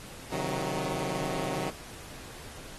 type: chord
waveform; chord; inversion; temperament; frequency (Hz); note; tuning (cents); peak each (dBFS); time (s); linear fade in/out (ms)
10% pulse; C diminished; none; equal with one note detuned; 133.41 / 155.56 / 185; C3 / Eb3 / Gb3; +34 / 0 / 0; -28; 0.31-1.71; 20
effects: pink hiss -46 dBFS RMS until 2.78 s + AAC 32 kbps